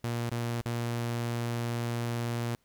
sawtooth tone with dropouts, 118.2 Hz, A#2, 24 cents sharp, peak -26 dBFS, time 0.04-2.55 s, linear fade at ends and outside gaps 0 ms, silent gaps 0.295-0.316 / 0.611-0.658 s, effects pink hiss -71 dBFS RMS until 2.64 s

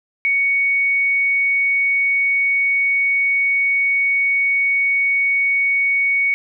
sine tone, 2230 Hz, C#7, 10 cents sharp, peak -14 dBFS, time 0.25-6.34 s, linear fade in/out 0 ms, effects none

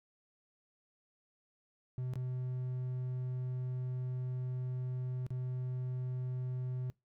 triangle tone with dropouts, 126.9 Hz, B2, 47 cents sharp, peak -33 dBFS, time 1.98-6.9 s, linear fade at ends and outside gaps 0 ms, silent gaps 2.136-2.156 / 5.265-5.305 s, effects noise-tail reverb RT60 0.2 s tail -23 dB re dry

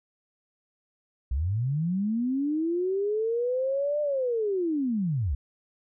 sine linear two-way sweep, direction up then down, 58.4 to 600 to 58.4 Hz, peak -24 dBFS, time 1.31-5.35 s, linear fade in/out 5 ms, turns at 4.01 s, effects none

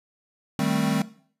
square chord, A half-diminished seventh, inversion second, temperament equal, 155.56 / 196 / 220 / 261.6 Hz, Eb3 / G3 / A3 / C4, 0 / 0 / 0 / 0 cents, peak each -28 dBFS, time 0.59-1.02 s, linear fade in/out 2 ms, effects noise-tail reverb RT60 0.5 s tail -17 dB re dry + resampled to 32000 Hz

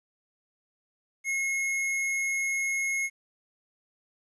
square tone, 2166 Hz, C#7, 41 cents flat, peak -27 dBFS, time 1.24-3.1 s, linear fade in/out 50 ms, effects resampled to 24000 Hz + 11-bit

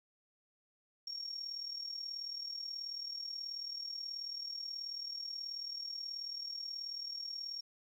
sine tone with amplitude modulation, 5540 Hz, F8, 15 cents flat, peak -37 dBFS, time 1.07-7.61 s, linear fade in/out 5 ms, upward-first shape sine, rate 38.5 Hz, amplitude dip 65%, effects 11-bit

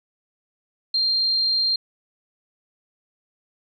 sine tone, 4186 Hz, C8, in tune, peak -18 dBFS, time 0.94-1.76 s, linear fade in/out 5 ms, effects none

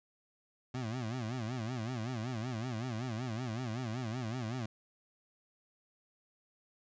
25% pulse tone with vibrato, 118.7 Hz, A#2, 32 cents sharp, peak -32 dBFS, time 0.74-4.66 s, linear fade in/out 5 ms, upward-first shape sine, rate 5.3 Hz, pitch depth 170 cents each way, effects resampled to 16000 Hz

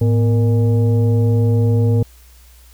sine tone with frequency modulation, 109 Hz, A2, 16 cents flat, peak -11 dBFS, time 0.01-2.03 s, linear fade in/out 5 ms, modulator 357 Hz, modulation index 0.6, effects added 60 Hz sine -43 dBFS peak until 2.73 s + white hiss -50 dBFS RMS until 2.73 s

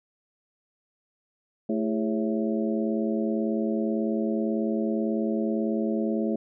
harmonic tone with a mistuned harmonic, 110 Hz, A2, in tune, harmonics 2 / 3 / 4 / 5 / 6, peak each -26 / -30 / -32 / -34 / -36 dBFS, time 1.69-6.36 s, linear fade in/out 5 ms, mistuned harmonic 4, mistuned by -130 cents, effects none

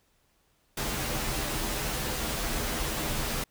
pink noise with comb filter, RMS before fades -31 dBFS, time 0.77-3.44 s, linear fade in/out 5 ms, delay 11 ms, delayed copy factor -0.65, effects pink hiss -69 dBFS RMS until 3.5 s

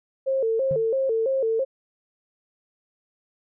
sine tone with vibrato, 490 Hz, B4, 14 cents flat, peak -20 dBFS, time 0.26-1.65 s, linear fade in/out 20 ms, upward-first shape square, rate 3 Hz, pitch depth 150 cents each way
triangle tone with exponential decay, 150 Hz, D3, 37 cents sharp, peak -23 dBFS, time 0.71-0.89 s, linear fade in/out 0 ms, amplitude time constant 38 ms
effects none

